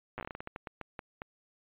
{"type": "slowing click train", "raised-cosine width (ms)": 0.5, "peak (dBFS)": -24, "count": 16, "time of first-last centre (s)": [0.18, 1.219], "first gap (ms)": 8, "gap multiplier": 1.27, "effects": ["resampled to 8000 Hz"]}